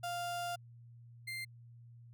35% pulse tone pair in turn, 698.5 / 2093 Hz, F5 / C7, 0 / 0 cents, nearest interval octave + perfect fifth, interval 1900 cents, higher second, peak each -35 / -38 dBFS, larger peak first, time 0.03-0.56 / 1.27-1.45 s, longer first, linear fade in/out 10 ms, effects added 118 Hz sine -53 dBFS peak until 2.13 s

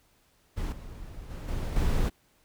brown noise with level steps, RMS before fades -31 / -42 / -37 / -31 / -25 dBFS, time 0.56-2.1 s, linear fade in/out 20 ms, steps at 0.72 / 1.3 / 1.48 / 1.76 s, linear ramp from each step 5 ms, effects pink hiss -66 dBFS RMS until 2.44 s

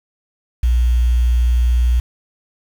sine tone with quantisation, 60.1 Hz, B1, 46 cents flat, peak -11 dBFS, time 0.63-2 s, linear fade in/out 5 ms, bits 6, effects none

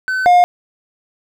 triangle tone pair in turn, 1519 / 712.3 Hz, F#6 / F5, +45 / +34 cents, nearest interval octave + minor second, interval 1311 cents, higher first, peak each -14 / -4 dBFS, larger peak second, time 0.08-0.26 / 0.26-0.44 s, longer neither, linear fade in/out 0 ms, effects none

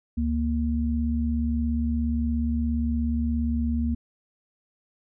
sine tone pair together, 72.28 / 233.9 Hz, D2 / A#3, -27 / +6 cents, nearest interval octave + minor sixth, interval 2033 cents, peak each -25 dBFS, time 0.17-3.95 s, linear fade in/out 10 ms, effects none

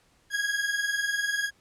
40% pulse tone pair together, 1642.9 / 1663 Hz, G#6 / G#6, -19 / +2 cents, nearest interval unison, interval 21 cents, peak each -27 / -29 dBFS, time 0.3-1.51 s, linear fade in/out 50 ms, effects pink hiss -64 dBFS RMS until 1.6 s + low-pass 10000 Hz 12 dB/octave

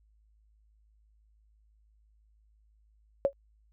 sine tone with exponential decay, 554.4 Hz, C#5, in tune, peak -17 dBFS, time 3.25-3.33 s, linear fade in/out 0 ms, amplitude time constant 16 ms, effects added 53 Hz sine -62 dBFS peak until 3.72 s

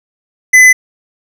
sine tone with tanh clipping, 2015 Hz, B6, 34 cents sharp, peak -3 dBFS, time 0.53-0.73 s, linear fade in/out 10 ms, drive 13 dB, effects none

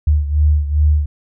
sine beating tone pair, 74.4 / 76.9 Hz, D2 / D#2, +23 / -20 cents, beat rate 2.5 Hz, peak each -12 / -17 dBFS, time 0.07-1.06 s, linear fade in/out 5 ms, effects none

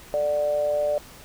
sine tone with amplitude modulation, 591 Hz, D5, 11 cents sharp, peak -18 dBFS, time 0.14-0.98 s, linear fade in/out 0 ms, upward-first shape sine, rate 151 Hz, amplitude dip 55%, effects pink hiss -46 dBFS RMS until 1.24 s

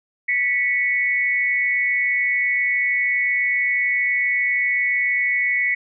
sine tone pair together, 1964.3 / 2217 Hz, B6 / C#7, -10 / 0 cents, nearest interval major second, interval 210 cents, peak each -20 dBFS, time 0.28-5.75 s, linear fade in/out 10 ms, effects none

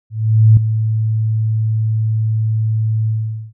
sine tone with ADSR envelope, 110 Hz, A2, in tune, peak -3 dBFS, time 0.1-3.53 s, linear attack 470 ms, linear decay 3 ms, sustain -10 dB, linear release 450 ms, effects none

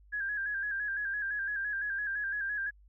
sine tone with vibrato, 1633 Hz, G#6, 30 cents flat, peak -31 dBFS, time 0.12-2.71 s, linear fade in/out 20 ms, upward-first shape square, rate 5.9 Hz, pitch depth 49 cents each way, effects added 50 Hz sine -56 dBFS peak until 2.88 s

